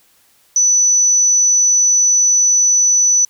sine tone, 5970 Hz, F#8, 15 cents sharp, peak -9 dBFS, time 0.56-3.25 s, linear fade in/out 2 ms, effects white hiss -54 dBFS RMS until 3.29 s

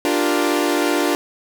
sawtooth chord, G minor seventh, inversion second, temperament equal, 293.7 / 349.2 / 392 / 466.2 Hz, D4 / F4 / G4 / Bb4, 0 / 0 / 0 / 0 cents, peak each -16 / -17 / -22 / -21 dBFS, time 0.05-1.15 s, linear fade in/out 0 ms, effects none

